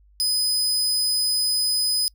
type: tone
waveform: sawtooth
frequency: 5010 Hz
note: D#8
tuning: 11 cents sharp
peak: -17 dBFS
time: 0.2-2.08 s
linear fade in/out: 0 ms
effects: noise-tail reverb RT60 0.1 s tail -26 dB re dry + added 50 Hz sine -52 dBFS peak until 2.14 s